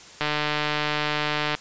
click train, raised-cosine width 0.3 ms, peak -8 dBFS, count 202, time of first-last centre 0.21-1.55 s, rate 150 Hz, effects white hiss -45 dBFS RMS until 1.6 s + resampled to 16000 Hz

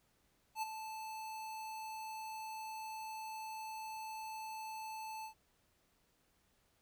square tone with ADSR envelope, 876 Hz, A5, 8 cents flat, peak -35 dBFS, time 0.55-5.34 s, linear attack 73 ms, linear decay 19 ms, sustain -9 dB, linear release 97 ms, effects pink hiss -75 dBFS RMS until 6.81 s

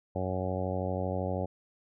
harmonic tone, 92.7 Hz, F#2, 4 cents sharp, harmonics 1 / 2 / 3 / 4 / 5 / 6 / 7 / 8 / 9, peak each -34 / -37 / -40 / -41 / -39 / -36 / -41 / -40 / -45 dBFS, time 0.15-1.46 s, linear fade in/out 10 ms, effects none

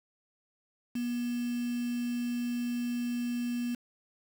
sine tone with quantisation, 241.3 Hz, B3, 40 cents flat, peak -30 dBFS, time 0.95-3.75 s, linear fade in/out 5 ms, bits 7, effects none

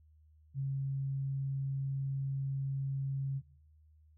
sine tone, 136.4 Hz, C#3, 28 cents flat, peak -32 dBFS, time 0.54-3.42 s, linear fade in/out 50 ms, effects noise-tail reverb RT60 0.9 s tail -24 dB re dry + added 77 Hz sine -60 dBFS peak until 4.17 s

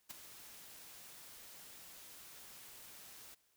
white noise with ADSR envelope, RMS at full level -44 dBFS, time 0.09-3.35 s, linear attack 20 ms, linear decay 6 ms, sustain -11 dB, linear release 13 ms, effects white hiss -75 dBFS RMS until 3.56 s

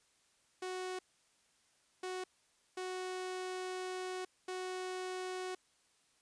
sawtooth tone bursts at uneven times, 369.4 Hz, F#4, 3 cents flat, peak -35 dBFS, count 4, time 0.62-0.99 / 2.03-2.24 / 2.77-4.25 / 4.48-5.55 s, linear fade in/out 5 ms, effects white hiss -72 dBFS RMS until 6.21 s + resampled to 22050 Hz

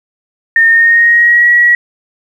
sine tone with pitch glide, 1825 to 1920.2 Hz, A#6 to B6, -37 to -49 cents, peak -4 dBFS, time 0.56-1.75 s, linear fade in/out 2 ms, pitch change +88 cents, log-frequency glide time 0.67-1.49 s, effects 7-bit

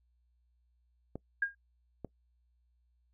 clicks, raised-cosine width 2 ms, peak -26 dBFS, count 2, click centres 1.156 / 2.047 s
sine tone with exponential decay, 1620 Hz, G#6, 43 cents flat, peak -24 dBFS, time 1.42-1.55 s, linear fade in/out 5 ms, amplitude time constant 28 ms
effects noise-tail reverb RT60 0.1 s tail -23 dB re dry + added 60 Hz sine -69 dBFS peak until 3.13 s

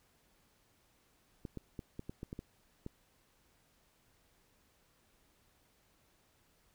clicks, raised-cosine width 3 ms, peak -29 dBFS, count 9, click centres 1.452 / 1.573 / 1.792 / 1.994 / 2.095 / 2.231 / 2.329 / 2.391 / 2.864 s, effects pink hiss -71 dBFS RMS until 6.74 s

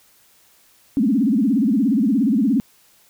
sine tone with vibrato, 241.7 Hz, B3, 37 cents flat, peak -14 dBFS, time 0.97-2.6 s, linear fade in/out 0 ms, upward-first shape sine, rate 17 Hz, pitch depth 300 cents each way, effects white hiss -55 dBFS RMS until 3.09 s

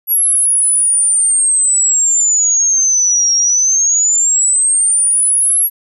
sine exponential two-way sweep, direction down then up, 11470 to 5588 to 11470 Hz, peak -9 dBFS, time 0.07-5.7 s, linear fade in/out 50 ms, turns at 3.34 s, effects none

